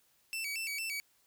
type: tone with vibrato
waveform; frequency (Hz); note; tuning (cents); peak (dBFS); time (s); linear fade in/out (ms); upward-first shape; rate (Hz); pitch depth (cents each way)
sawtooth; 2461; D#7; -20; -32; 0.33-1; 0; square; 4.4; 140
effects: white hiss -70 dBFS RMS until 1.26 s